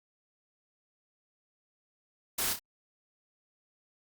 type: noise with echo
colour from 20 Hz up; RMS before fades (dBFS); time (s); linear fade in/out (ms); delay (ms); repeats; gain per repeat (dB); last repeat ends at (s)
white; -31; 2.38-2.53; 5; 31; 2; -7; 2.592
effects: Opus 48 kbps